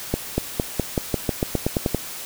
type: accelerating click train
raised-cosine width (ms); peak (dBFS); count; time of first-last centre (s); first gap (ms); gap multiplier
2; -6; 13; 0.14-1.947; 240; 0.91
effects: white hiss -34 dBFS RMS until 2.25 s